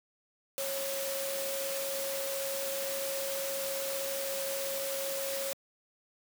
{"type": "tone in noise", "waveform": "sine", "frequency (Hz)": 547, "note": "C#5", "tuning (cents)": -23, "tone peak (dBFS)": -35, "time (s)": [0.58, 5.53], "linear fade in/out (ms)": 0, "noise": "white", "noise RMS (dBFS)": -37, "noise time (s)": [0.58, 5.53], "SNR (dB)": -1, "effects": ["high-pass 200 Hz 12 dB/octave"]}